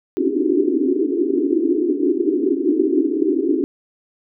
pink band-pass noise, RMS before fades -18 dBFS, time 0.17-3.64 s, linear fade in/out 0 ms, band 270 to 400 Hz, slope 96 dB/octave, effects none

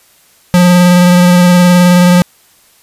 square tone with vibrato, 177.9 Hz, F3, 32 cents sharp, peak -4 dBFS, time 0.54-2.22 s, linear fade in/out 0 ms, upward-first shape sine, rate 19 Hz, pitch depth 18 cents each way, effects white hiss -47 dBFS RMS until 2.82 s + resampled to 32000 Hz

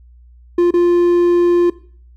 triangle tone with dropouts, 349.2 Hz, F4, in tune, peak -7 dBFS, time 0.58-1.7 s, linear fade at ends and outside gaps 5 ms, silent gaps 0.708-0.738 s, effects noise-tail reverb RT60 0.5 s tail -19 dB re dry + added 60 Hz sine -41 dBFS peak until 2.16 s

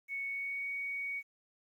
sine tone with pitch glide, 2217 to 2240 Hz, C#7 to C#7, 0 to +18 cents, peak -35 dBFS, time 0.08-1.23 s, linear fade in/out 50 ms, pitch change +18 cents, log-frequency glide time 0.24-0.68 s, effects 11-bit

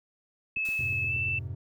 sine tone with pitch glide, 2600 to 2656 Hz, E7 to E7, -24 to +12 cents, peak -27 dBFS, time 0.56-1.39 s, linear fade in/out 5 ms, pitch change +36 cents, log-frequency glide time 1.05-1.14 s
click train, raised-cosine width 3 ms, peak -34 dBFS, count 7, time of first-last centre 0.57-1.283 s, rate 8.42 Hz
white noise with exponential decay, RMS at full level -45 dBFS, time 0.65-1.48 s, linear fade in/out 1 ms, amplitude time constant 180 ms
triangle chord, F minor, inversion none, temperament equal with one note detuned, 87.31 / 103.83 / 129.01 Hz, F2 / Ab2 / C3, 0 / 0 / -24 cents, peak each -36 dBFS, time 0.79-1.55 s, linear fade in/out 5 ms
effects none

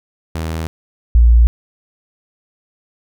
sawtooth / sine tone pair in turn, 80.6 / 58.32 Hz, E2 / A#1, -38 / +1 cents, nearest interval tritone, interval 561 cents, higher first, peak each -16 / -5 dBFS, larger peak second, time 0.35-0.67 / 1.15-1.47 s, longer neither, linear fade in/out 0 ms, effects none

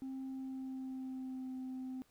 sine tone with pitch glide, 264.9 to 258.6 Hz, C4 to C4, +22 to -20 cents, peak -38 dBFS, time 0.02-2.02 s, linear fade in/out 0 ms, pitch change -42 cents, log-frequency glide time 0.25-1.52 s, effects tanh soft clip ceiling -39 dBFS + pink hiss -71 dBFS RMS until 2.1 s

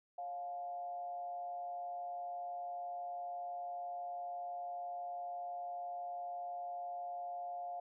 sine tone with frequency modulation, 705 Hz, F5, 16 cents sharp, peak -40 dBFS, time 0.18-7.8 s, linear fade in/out 5 ms, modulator 152 Hz, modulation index 0.38, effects none

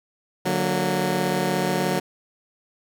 15% pulse chord, D augmented, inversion none, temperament just, 146.83 / 183.54 / 229.4 Hz, D3 / F#3 / A#3, 0 / -14 / -28 cents, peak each -21 / -17 / -23 dBFS, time 0.45-2 s, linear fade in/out 10 ms, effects none

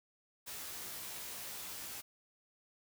white noise with comb filter, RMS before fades -45 dBFS, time 0.46-2.02 s, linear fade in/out 20 ms, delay 16 ms, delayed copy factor +0.9, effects none

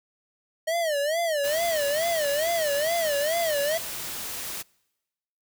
square tone with vibrato, 622.3 Hz, D#5, in tune, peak -24 dBFS, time 0.67-3.78 s, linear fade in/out 10 ms, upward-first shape sine, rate 2.3 Hz, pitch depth 170 cents each way
white noise, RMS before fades -34 dBFS, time 1.43-4.63 s, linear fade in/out 20 ms
effects noise-tail reverb RT60 1.0 s tail -26 dB re dry

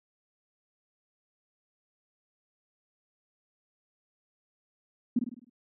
sine tone with echo, 240.8 Hz, B3, 44 cents flat, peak -20 dBFS, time 5.16-5.19 s, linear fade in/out 5 ms, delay 51 ms, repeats 6, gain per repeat -6 dB, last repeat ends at 5.496 s, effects high-pass 150 Hz 12 dB/octave

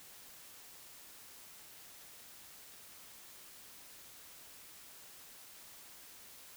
silence, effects white hiss -55 dBFS RMS until 6.56 s

